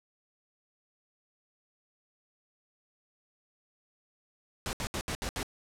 pink noise bursts at uneven times, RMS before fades -34 dBFS, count 6, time 4.66-4.73 / 4.8-4.87 / 4.94-5.01 / 5.08-5.15 / 5.22-5.29 / 5.36-5.43 s, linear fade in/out 0 ms, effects low-pass 10000 Hz 12 dB/octave

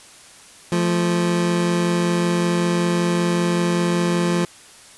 25% pulse tone pair together, 174.06 / 219.3 Hz, F3 / A3, -6 / -6 cents, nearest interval major third, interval 400 cents, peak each -14 / -23 dBFS, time 0.72-4.45 s, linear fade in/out 2 ms, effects white hiss -45 dBFS RMS until 4.97 s + resampled to 24000 Hz

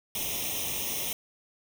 white noise with comb filter, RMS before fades -32 dBFS, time 0.15-1.13 s, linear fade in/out 2 ms, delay 0.33 ms, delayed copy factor +0.9, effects none

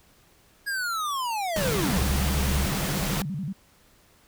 square linear sweep, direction down, 1661.2 to 87.31 Hz, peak -27 dBFS, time 0.66-2.04 s, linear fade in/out 20 ms
pink noise, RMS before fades -29 dBFS, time 1.56-3.22 s, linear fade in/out 2 ms
sine tone with vibrato, 167.7 Hz, E3, 30 cents sharp, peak -28 dBFS, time 1.57-3.53 s, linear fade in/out 10 ms, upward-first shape square, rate 11 Hz, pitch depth 250 cents each way
sine tone, 69.3 Hz, C#2, in tune, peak -24 dBFS, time 1.97-2.66 s, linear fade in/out 5 ms
effects pink hiss -59 dBFS RMS until 4.27 s

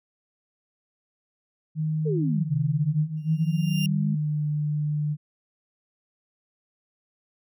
sine tone with pitch glide, 155.7 to 149.53 Hz, D#3 to D3, +2 to +32 cents, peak -23 dBFS, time 1.75-5.17 s, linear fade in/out 50 ms, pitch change -70 cents, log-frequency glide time 3.64-4.44 s
sine exponential two-way sweep, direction down then up, 477.5 to 129.6 to 209.3 Hz, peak -25 dBFS, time 2.05-4.16 s, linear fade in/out 20 ms, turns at 2.54 s
35% pulse tone with exponential growth, 2794 Hz, F7, in tune, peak -26 dBFS, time 3.17-3.86 s, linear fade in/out 2 ms, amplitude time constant 150 ms
effects none

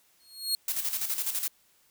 sawtooth tone with exponential growth, 4292 Hz, C8, 43 cents sharp, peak -20 dBFS, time 0.2-0.55 s, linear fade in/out 1 ms, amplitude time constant 74 ms
blue noise with tremolo, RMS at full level -29 dBFS, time 0.68-1.48 s, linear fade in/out 2 ms, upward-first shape square, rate 12 Hz, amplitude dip 60%
effects white hiss -65 dBFS RMS until 1.9 s

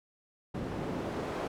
pink noise with band-pass filter sweep, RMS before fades -36 dBFS, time 0.54-1.48 s, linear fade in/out 10 ms, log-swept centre 230 to 500 Hz, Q 0.71, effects none

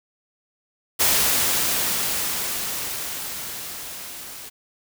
white noise with level ramp, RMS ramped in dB -18 to -38 dBFS, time 0.99-4.5 s, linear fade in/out 20 ms, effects none

